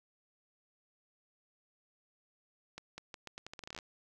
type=accelerating click train; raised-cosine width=0.2 ms; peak=-27 dBFS; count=16; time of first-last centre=2.78-3.788 s; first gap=200 ms; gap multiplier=0.81; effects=none